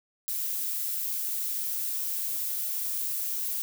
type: noise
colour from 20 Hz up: violet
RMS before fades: -31 dBFS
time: 0.28-3.62 s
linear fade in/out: 0 ms
effects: none